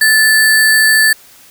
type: tone with sample-and-hold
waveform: sine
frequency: 1747 Hz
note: A6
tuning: 13 cents flat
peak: -6 dBFS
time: 0.01-1.13 s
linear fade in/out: 5 ms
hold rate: 6300 Hz
effects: white hiss -42 dBFS RMS until 1.5 s